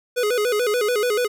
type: tone with vibrato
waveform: square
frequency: 454.2 Hz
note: A#4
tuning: 45 cents flat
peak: -19 dBFS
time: 0.16-1.28 s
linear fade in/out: 20 ms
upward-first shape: square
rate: 6.9 Hz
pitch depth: 140 cents each way
effects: none